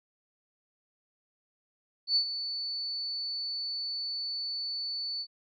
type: tone with ADSR envelope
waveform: sine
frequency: 4480 Hz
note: C#8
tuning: 18 cents sharp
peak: -21 dBFS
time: 2.07-5.27 s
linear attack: 89 ms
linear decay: 84 ms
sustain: -11 dB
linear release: 63 ms
effects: none